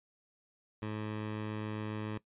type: tone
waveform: 15% pulse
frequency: 107.3 Hz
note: A2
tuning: 43 cents flat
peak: -30 dBFS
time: 0.82-2.18 s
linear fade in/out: 5 ms
effects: noise-tail reverb RT60 0.1 s tail -19 dB re dry + resampled to 8000 Hz